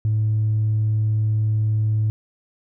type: tone with tanh clipping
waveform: triangle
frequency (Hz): 108.1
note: A2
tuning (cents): -30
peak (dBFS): -17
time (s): 0.05-2.1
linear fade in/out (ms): 0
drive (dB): 5
effects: none